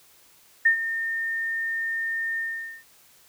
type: tone with ADSR envelope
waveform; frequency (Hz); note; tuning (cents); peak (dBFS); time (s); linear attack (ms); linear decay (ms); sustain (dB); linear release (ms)
sine; 1820; A#6; -42; -13; 0.65-2.84; 10; 98; -12; 460
effects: white hiss -56 dBFS RMS until 3.28 s